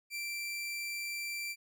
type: tone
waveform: sawtooth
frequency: 2349 Hz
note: D7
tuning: in tune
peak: -33 dBFS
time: 0.1-1.56 s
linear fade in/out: 50 ms
effects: none